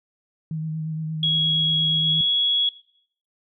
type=tone with vibrato; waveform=sine; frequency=157.7 Hz; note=D#3; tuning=24 cents sharp; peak=-25 dBFS; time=0.51-2.21 s; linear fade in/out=2 ms; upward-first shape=sine; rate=8.6 Hz; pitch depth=22 cents each way
type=tone with pitch glide; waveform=sine; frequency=3322 to 3347 Hz; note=G#7 to G#7; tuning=0 to +13 cents; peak=-18 dBFS; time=1.23-2.69 s; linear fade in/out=2 ms; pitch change=+13 cents; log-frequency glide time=1.96-2.2 s
effects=noise-tail reverb RT60 0.6 s tail -17 dB re dry